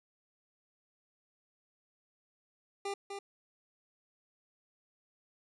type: tone with echo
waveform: 25% pulse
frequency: 398.7 Hz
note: G4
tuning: 29 cents sharp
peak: -31 dBFS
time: 2.85-2.94 s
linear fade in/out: 5 ms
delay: 250 ms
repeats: 1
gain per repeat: -5 dB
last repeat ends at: 3.19 s
effects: resampled to 24000 Hz